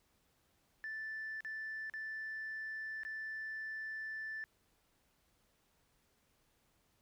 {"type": "tone with dropouts", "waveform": "sine", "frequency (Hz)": 1760, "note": "A6", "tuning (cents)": 0, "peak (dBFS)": -39, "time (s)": [0.84, 4.44], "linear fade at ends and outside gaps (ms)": 0, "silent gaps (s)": [[1.406, 1.448], [1.898, 1.938], [3.034, 3.05]], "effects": ["tanh soft clip ceiling -37 dBFS", "pink hiss -75 dBFS RMS until 7.01 s"]}